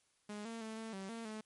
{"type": "tone with pitch steps", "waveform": "sawtooth", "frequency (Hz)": [208.3, 228.4, 220.5, 223.4, 192.9, 228.9, 216.3], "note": ["G#3", "A#3", "A3", "A3", "G3", "A#3", "A3"], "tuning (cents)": [5, -35, 4, 27, -28, -31, -29], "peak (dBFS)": -39, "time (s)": [0.29, 1.41], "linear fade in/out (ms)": 5, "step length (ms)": 160, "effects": ["white hiss -75 dBFS RMS until 1.45 s", "MP3 48 kbps"]}